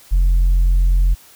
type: tone with tanh clipping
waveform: sine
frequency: 44 Hz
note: F1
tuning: 14 cents sharp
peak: -11 dBFS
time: 0.11-1.15 s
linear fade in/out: 20 ms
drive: 1 dB
effects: white hiss -46 dBFS RMS until 1.35 s